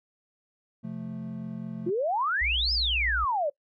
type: chord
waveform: triangle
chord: F major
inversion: second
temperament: equal with one note detuned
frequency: 130.44 / 174.61 / 220 Hz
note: C3 / F3 / A3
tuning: -5 / 0 / 0 cents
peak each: -39 / -36 / -34 dBFS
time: 0.83-1.91 s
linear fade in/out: 20 ms
type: exponential two-way sweep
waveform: sine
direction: up then down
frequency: 329.6 to 5260 to 550 Hz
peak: -24 dBFS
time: 1.86-3.5 s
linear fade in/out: 10 ms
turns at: 2.73 s
type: tone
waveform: sine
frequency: 59.8 Hz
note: A#1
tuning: 45 cents sharp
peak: -30 dBFS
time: 2.41-3.25 s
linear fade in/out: 10 ms
effects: noise-tail reverb RT60 0.1 s tail -22 dB re dry